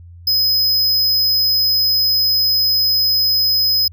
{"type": "tone", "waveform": "square", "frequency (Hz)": 5060, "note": "D#8", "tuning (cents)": 28, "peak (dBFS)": -13, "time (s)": [0.27, 3.88], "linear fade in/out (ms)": 5, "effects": ["added 86 Hz sine -36 dBFS peak until 3.92 s"]}